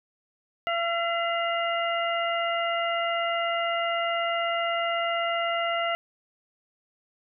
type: harmonic tone with a mistuned harmonic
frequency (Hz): 679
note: F5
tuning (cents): -49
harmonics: 1 / 2 / 3 / 4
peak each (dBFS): -27 / -30 / -32 / -33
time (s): 0.67-5.95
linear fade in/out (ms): 0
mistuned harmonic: 4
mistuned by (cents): +69
effects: none